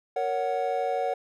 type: chord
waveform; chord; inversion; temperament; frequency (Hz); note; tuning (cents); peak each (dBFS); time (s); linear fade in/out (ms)
triangle; F# major; first; equal with one note detuned; 466.2 / 558.9 / 740; A#4 / C#5 / F#5; 0 / +14 / 0; -29 / -28 / -26; 0.16-1.14; 5
effects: none